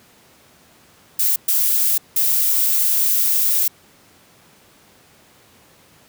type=noise bursts at uneven times; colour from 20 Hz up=violet; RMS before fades=-17 dBFS; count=3; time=1.19-1.36 / 1.48-1.98 / 2.16-3.68 s; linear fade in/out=5 ms; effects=pink hiss -51 dBFS RMS until 6.08 s + high-pass 100 Hz 12 dB/octave